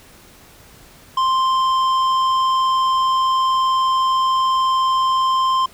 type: tone with tanh clipping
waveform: sine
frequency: 1046.5 Hz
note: C6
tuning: in tune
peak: -16 dBFS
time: 1.17-5.66 s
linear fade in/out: 5 ms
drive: 10 dB
effects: pink hiss -46 dBFS RMS until 5.73 s